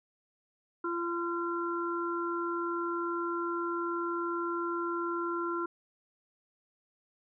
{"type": "harmonic tone", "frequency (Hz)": 342.6, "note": "F4", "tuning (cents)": -33, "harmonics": [1, 3, 4], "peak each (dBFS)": [-33, -38, -35], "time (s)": [0.84, 5.66], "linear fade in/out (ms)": 5, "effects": []}